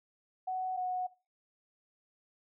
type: tone pair in turn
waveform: sine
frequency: 745 / 733.5 Hz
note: F#5 / F#5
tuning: +12 / -15 cents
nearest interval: unison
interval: 27 cents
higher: first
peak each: -32 / -31 dBFS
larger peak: second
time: 0.47-0.77 / 0.77-1.07 s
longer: neither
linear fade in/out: 10 ms
effects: noise-tail reverb RT60 0.3 s tail -20 dB re dry